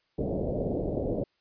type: low-pass noise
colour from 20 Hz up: white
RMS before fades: -30 dBFS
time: 0.18-1.24 s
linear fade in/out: 10 ms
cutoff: 610 Hz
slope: 48 dB/octave
effects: white hiss -72 dBFS RMS until 1.4 s + resampled to 11025 Hz